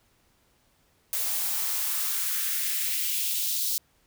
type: noise with high-pass filter sweep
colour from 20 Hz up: blue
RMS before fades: -28 dBFS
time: 1.13-3.78 s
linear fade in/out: 0 ms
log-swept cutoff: 540 to 4400 Hz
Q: 1.8
effects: pink hiss -66 dBFS RMS until 4.06 s